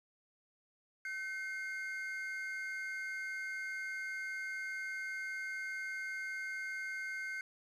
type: tone pair together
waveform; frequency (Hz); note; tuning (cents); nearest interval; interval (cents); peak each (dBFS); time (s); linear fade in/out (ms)
triangle; 1533 / 2132; G6 / C7; -39 / +32; tritone; 571; -39 / -40; 1.05-7.41; 2
effects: resampled to 32000 Hz + 11-bit